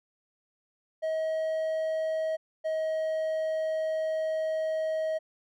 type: tone pair in turn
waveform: triangle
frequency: 636 / 633.4 Hz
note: D#5 / D#5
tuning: +38 / +31 cents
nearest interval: unison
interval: 7 cents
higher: first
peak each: -25 dBFS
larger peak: neither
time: 1.02-2.37 / 2.64-5.19 s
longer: second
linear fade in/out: 20 ms
effects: none